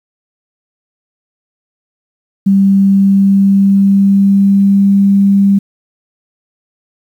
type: tone with pitch glide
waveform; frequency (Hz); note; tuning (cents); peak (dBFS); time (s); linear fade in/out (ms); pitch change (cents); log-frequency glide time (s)
sine; 195.8 to 198.08; G3 to G3; -2 to +18; -5; 2.46-5.59; 10; +20; 2.78-4.91
effects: 7-bit